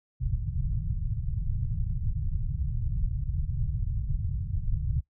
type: low-pass noise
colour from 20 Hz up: pink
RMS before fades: -29 dBFS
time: 0.2-5.01 s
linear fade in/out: 10 ms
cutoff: 150 Hz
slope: 48 dB/octave
effects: noise-tail reverb RT60 0.1 s tail -18 dB re dry